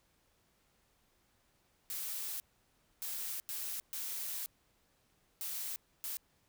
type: noise bursts at uneven times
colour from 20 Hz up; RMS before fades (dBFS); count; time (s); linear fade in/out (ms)
blue; -40; 6; 1.9-2.4 / 3.02-3.4 / 3.49-3.8 / 3.93-4.46 / 5.41-5.76 / 6.04-6.17; 0
effects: pink hiss -73 dBFS RMS until 6.48 s